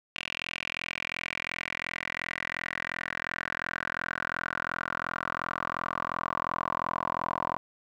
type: tone with band-pass filter sweep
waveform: 10% pulse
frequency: 42.81 Hz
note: F1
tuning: 34 cents flat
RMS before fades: -34 dBFS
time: 0.16-7.57 s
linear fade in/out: 0 ms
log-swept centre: 2700 to 960 Hz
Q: 4.7
effects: none